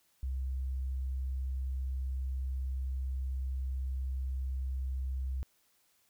sine tone, 65.41 Hz, C2, in tune, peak -32 dBFS, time 0.23-5.43 s, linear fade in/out 0 ms, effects white hiss -71 dBFS RMS until 6.09 s

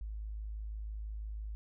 sine tone, 53 Hz, G#1, 36 cents sharp, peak -38 dBFS, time 0.01-1.55 s, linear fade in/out 0 ms, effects none

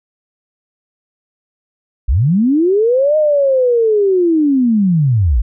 sine linear two-way sweep, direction up then down, 46.25 to 622.3 to 46.25 Hz, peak -9 dBFS, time 2.08-5.42 s, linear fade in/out 10 ms, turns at 3.17 s, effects none

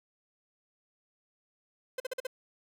45% pulse tone bursts, 514 Hz, C5, 31 cents flat, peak -32 dBFS, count 5, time 1.98-2.269 s, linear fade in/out 5 ms, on 21 ms, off 46 ms, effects none

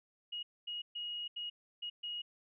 sine tone bursts at uneven times, 2886 Hz, F#7, 44 cents flat, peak -38 dBFS, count 6, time 0.32-0.43 / 0.67-0.82 / 0.95-1.28 / 1.36-1.5 / 1.82-1.9 / 2.03-2.22 s, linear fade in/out 10 ms, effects none

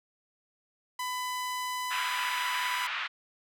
sawtooth tone with pitch glide, 1001 to 993.5 Hz, B5 to B5, +23 to +10 cents, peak -28 dBFS, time 0.99-2.87 s, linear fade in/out 5 ms, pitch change -13 cents, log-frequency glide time 1.94-2.25 s
pink band-pass noise, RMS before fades -34 dBFS, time 1.9-3.08 s, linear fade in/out 20 ms, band 1200 to 3200 Hz, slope 24 dB/octave
effects none

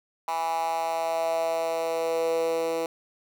10% pulse tone with high-pass filter sweep, 164.5 Hz, E3, 3 cents flat, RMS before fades -27 dBFS, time 0.28-2.86 s, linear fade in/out 2 ms, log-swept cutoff 890 to 420 Hz, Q 5.4, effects none

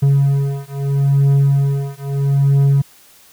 triangle beating tone pair, 138.8 / 139.57 Hz, C#3 / C#3, +3 / +12 cents, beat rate 0.77 Hz, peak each -13 dBFS, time 0.02-2.82 s, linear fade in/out 10 ms, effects white hiss -47 dBFS RMS until 3.32 s

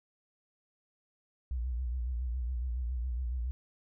sine tone with vibrato, 61.4 Hz, B1, 9 cents flat, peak -31 dBFS, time 1.51-3.51 s, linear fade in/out 0 ms, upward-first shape sine, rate 7.2 Hz, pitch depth 100 cents each way, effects none

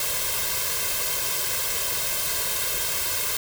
white noise with comb filter, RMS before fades -26 dBFS, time 0-3.37 s, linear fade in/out 2 ms, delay 1.9 ms, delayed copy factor +0.85, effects none

